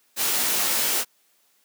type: noise with comb filter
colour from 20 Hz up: white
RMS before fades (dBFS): -23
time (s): 0.16-1.05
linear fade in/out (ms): 50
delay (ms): 18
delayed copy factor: -0.6
effects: white hiss -64 dBFS RMS until 1.64 s + high-pass 200 Hz 12 dB/octave